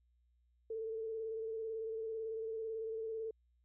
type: tone with vibrato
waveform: sine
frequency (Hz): 445.2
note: A4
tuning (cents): +20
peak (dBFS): -38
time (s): 0.7-3.31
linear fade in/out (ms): 5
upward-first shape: square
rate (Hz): 18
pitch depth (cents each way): 22
effects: added 60 Hz sine -70 dBFS peak until 3.64 s